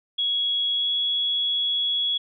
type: tone with pitch glide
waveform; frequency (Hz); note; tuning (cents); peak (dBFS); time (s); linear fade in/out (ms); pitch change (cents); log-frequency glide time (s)
sine; 3336 to 3355; G#7 to G#7; +7 to +17; -21; 0.18-2.18; 10; +10; 0.73-0.9
effects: none